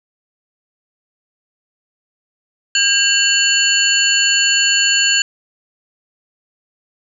sine tone cluster, 1610 / 2737 / 2972 / 4399 / 7040 Hz, G6 / F7 / F#7 / C#8 / A8, +46 / -36 / +7 / -14 / 0 cents, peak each -18 dBFS, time 2.75-5.22 s, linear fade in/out 2 ms, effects none

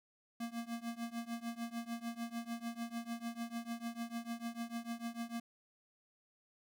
square tone with tremolo, 233.1 Hz, A#3, in tune, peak -37 dBFS, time 0.4-5.4 s, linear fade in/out 5 ms, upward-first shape triangle, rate 6.7 Hz, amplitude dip 95%, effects none

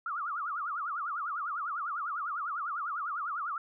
sine tone with vibrato, 1265 Hz, D#6, 28 cents sharp, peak -32 dBFS, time 0.06-3.58 s, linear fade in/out 2 ms, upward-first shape triangle, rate 10 Hz, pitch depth 250 cents each way, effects none

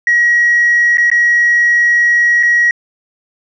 sine tone with dropouts, 1905 Hz, A#6, 37 cents sharp, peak -6 dBFS, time 0.07-2.71 s, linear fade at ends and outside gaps 2 ms, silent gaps 0.972-0.981 / 1.101-1.115 / 2.429-2.432 s, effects tanh soft clip ceiling -4 dBFS

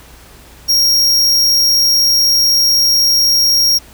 45% pulse tone, 5588 Hz, F8, in tune, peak -9 dBFS, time 0.68-3.79 s, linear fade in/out 20 ms, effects added 60 Hz sine -42 dBFS peak until 3.93 s + pink hiss -41 dBFS RMS until 3.93 s

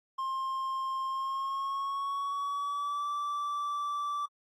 triangle tone with pitch glide, 1061 to 1163.7 Hz, C6 to D6, +24 to -16 cents, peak -29 dBFS, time 0.18-4.26 s, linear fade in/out 10 ms, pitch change +160 cents, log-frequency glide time 1.06-3.09 s, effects AAC 48 kbps

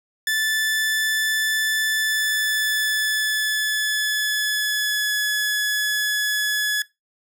sawtooth tone with pitch glide, 1752 to 1700.2 Hz, A6 to G#6, -8 to +40 cents, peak -16 dBFS, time 0.27-6.82 s, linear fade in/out 2 ms, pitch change -52 cents, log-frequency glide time 1.93-5.17 s, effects noise-tail reverb RT60 0.2 s tail -20 dB re dry

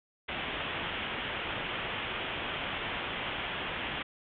white low-pass noise, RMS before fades -36 dBFS, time 0.28-4.03 s, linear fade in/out 10 ms, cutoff 3400 Hz, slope 96 dB/octave, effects none

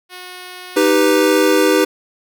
5% pulse tone, 363.5 Hz, F#4, 31 cents flat, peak -20 dBFS, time 0.09-0.94 s, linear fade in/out 50 ms
square chord, Eb augmented, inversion none, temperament equal, 311.1 / 392 / 493.9 Hz, Eb4 / G4 / B4, 0 / 0 / 0 cents, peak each -16 dBFS, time 0.76-1.85 s, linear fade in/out 10 ms
effects none

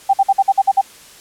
sine tone bursts, 784 Hz, G5, in tune, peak -8 dBFS, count 8, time 0.09-0.814 s, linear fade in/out 10 ms, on 45 ms, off 52 ms, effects white hiss -42 dBFS RMS until 1.2 s + low-pass 11000 Hz 12 dB/octave

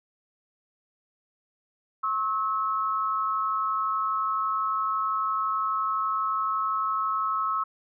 sine tone pair together, 1085 / 1296.9 Hz, C#6 / E6, -37 / -29 cents, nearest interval minor third, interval 308 cents, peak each -28 / -26 dBFS, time 2.03-7.64 s, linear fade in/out 10 ms, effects none

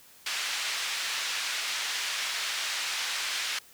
pink band-pass noise, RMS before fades -32 dBFS, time 0.26-3.59 s, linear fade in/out 5 ms, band 1900 to 5800 Hz, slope 12 dB/octave, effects white hiss -55 dBFS RMS until 3.73 s

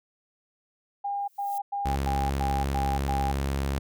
sine tone bursts, 805 Hz, G5, 46 cents sharp, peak -27 dBFS, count 7, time 1.04-3.32 s, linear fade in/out 10 ms, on 240 ms, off 100 ms
violet noise with exponential growth, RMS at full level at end -40 dBFS, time 1.13-1.58 s, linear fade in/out 2 ms, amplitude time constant 97 ms
sawtooth tone, 68.7 Hz, C#2, 15 cents flat, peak -22 dBFS, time 1.85-3.79 s, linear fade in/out 10 ms
effects none

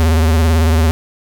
square tone with vibrato, 80.3 Hz, E2, 45 cents flat, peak -10 dBFS, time 0-0.91 s, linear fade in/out 0 ms, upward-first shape sine, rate 18 Hz, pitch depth 74 cents each way, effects none

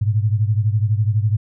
sine beating tone pair, 104 / 116 Hz, G#2 / A#2, +3 / -8 cents, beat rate 12 Hz, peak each -16 / -20 dBFS, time 0.01-1.37 s, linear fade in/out 10 ms, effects none

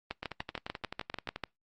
two click trains, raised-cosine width 0.3 ms, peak -21 / -18 dBFS, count 14 / 10, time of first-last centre 0.23-1.36 / 0.11-1.437 s, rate 11.5 / 6.78 Hz, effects noise-tail reverb RT60 0.2 s tail -26 dB re dry + Opus 24 kbps

